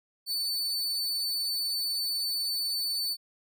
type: tone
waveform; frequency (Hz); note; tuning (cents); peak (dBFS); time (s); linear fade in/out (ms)
40% pulse; 4504; C#8; +27; -27; 0.26-3.17; 50
effects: none